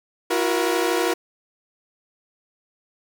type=tone cluster; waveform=sawtooth; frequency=335.9 / 368.3 / 475 Hz; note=E4 / F#4 / A#4; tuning=+33 / -8 / +33 cents; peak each=-20 dBFS; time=0.3-1.14 s; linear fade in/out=10 ms; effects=none